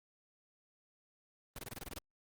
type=noise bursts; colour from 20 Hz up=pink; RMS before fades=-44 dBFS; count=9; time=1.56-1.986 s; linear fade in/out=2 ms; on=26 ms; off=24 ms; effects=Opus 32 kbps